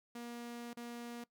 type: tone with dropouts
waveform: sawtooth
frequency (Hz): 237.8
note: A#3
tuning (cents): +35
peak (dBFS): -40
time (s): 0.15-1.24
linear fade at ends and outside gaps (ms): 5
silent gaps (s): 0.733-0.77
effects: noise-tail reverb RT60 0.1 s tail -21 dB re dry